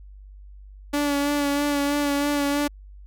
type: tone with vibrato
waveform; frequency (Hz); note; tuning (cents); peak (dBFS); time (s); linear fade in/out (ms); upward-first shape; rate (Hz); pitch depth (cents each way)
sawtooth; 287.1; D4; -39; -17; 0.93-2.68; 10; sine; 3.1; 25
effects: added 49 Hz sine -41 dBFS peak until 3.06 s